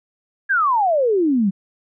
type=exponential sweep; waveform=sine; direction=down; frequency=1669 to 183.4 Hz; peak=-14 dBFS; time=0.49-1.51 s; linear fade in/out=20 ms; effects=none